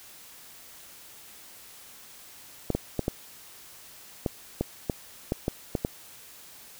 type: clicks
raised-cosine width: 2 ms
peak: -12 dBFS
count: 11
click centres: 2.703 / 2.75 / 2.993 / 3.081 / 4.262 / 4.61 / 4.898 / 5.321 / 5.481 / 5.752 / 5.849 s
effects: white hiss -49 dBFS RMS until 6.79 s